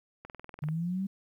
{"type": "click train", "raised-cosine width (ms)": 0.5, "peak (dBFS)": -29, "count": 10, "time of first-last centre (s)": [0.25, 0.687], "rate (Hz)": 20.6}
{"type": "linear sweep", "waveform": "sine", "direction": "up", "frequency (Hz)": [146.83, 198], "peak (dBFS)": -29, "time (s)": [0.62, 1.07], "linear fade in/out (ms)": 10}
{"effects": ["11-bit"]}